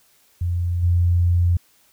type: tone with level steps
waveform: sine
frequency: 87.31 Hz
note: F2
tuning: in tune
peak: -19 / -14 dBFS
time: 0.41-1.57 s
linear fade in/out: 5 ms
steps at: 0.82 s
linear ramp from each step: 20 ms
effects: white hiss -58 dBFS RMS until 1.92 s